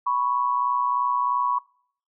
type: tone pair together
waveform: sine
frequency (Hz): 985.7 / 1108.7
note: B5 / C#6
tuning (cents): -4 / 0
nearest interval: major second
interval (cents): 204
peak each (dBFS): -23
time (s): 0.06-1.59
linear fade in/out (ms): 10
effects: noise-tail reverb RT60 0.6 s tail -24 dB re dry